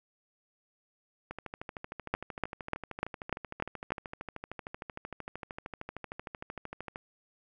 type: two click trains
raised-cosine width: 0.5 ms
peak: -13 / -24 dBFS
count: 7 / 75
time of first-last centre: 2.14-3.92 / 1.31-6.959 s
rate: 3.37 / 13.1 Hz
effects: none